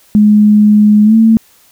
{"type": "tone with pitch glide", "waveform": "sine", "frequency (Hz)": [210, 223.8], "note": ["G#3", "A3"], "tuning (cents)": [19, 30], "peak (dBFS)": -3, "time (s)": [0.15, 1.37], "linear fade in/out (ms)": 0, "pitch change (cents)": 111, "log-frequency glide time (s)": [1.04, 1.15], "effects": ["white hiss -47 dBFS RMS until 1.71 s"]}